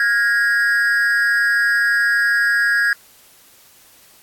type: tone with amplitude modulation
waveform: triangle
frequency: 1648 Hz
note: G#6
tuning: 14 cents flat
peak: -8 dBFS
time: 0-2.93 s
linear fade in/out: 2 ms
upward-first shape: sine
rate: 232 Hz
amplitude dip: 85%
effects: white hiss -49 dBFS RMS until 4.22 s + AAC 64 kbps